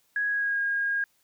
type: tone with pitch glide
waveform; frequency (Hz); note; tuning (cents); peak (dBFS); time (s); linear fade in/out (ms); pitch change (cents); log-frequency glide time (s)
sine; 1661.2 to 1628; G#6 to G#6; 0 to -35; -24; 0.16-1.04; 2; -35; 0.28-0.6
effects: white hiss -68 dBFS RMS until 1.23 s